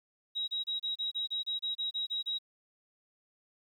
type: tone bursts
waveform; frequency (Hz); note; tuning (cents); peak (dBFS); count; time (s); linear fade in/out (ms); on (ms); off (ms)
sine; 3829; A#7; +46; -31; 13; 0.35-2.388; 20; 130; 29
effects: 11-bit